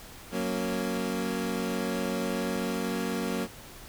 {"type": "chord", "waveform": "25% pulse", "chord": "F# major", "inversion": "none", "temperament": "equal", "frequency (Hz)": [185, 233.1, 277.2], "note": ["F#3", "A#3", "C#4"], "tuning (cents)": [0, 0, 0], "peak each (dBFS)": [-29, -28, -32], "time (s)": [0.31, 3.48], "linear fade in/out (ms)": 50, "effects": ["pink hiss -47 dBFS RMS until 3.88 s"]}